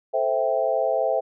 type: chord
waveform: sine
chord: A minor seventh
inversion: none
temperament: equal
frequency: 440 / 523.3 / 659.3 / 784 Hz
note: A4 / C5 / E5 / G5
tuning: 0 / 0 / 0 / 0 cents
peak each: -29 / -24 / -23 / -28 dBFS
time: 0.13-1.21 s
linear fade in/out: 20 ms
effects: none